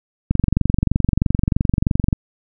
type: click train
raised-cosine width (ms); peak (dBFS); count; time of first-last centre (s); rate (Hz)
5; -3; 43; 0.31-2.128; 23.1
effects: none